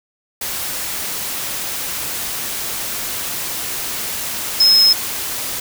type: tone in noise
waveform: sine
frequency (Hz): 5160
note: E8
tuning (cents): -38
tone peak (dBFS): -8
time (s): 4.6-4.93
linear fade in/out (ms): 5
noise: white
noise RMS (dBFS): -24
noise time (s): 0.41-5.6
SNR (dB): +13
effects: none